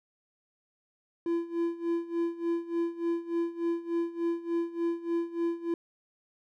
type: tone with tremolo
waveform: triangle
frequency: 338.2 Hz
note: E4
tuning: 44 cents sharp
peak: -23 dBFS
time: 1.26-5.74 s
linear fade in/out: 2 ms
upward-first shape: sine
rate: 3.4 Hz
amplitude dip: 85%
effects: none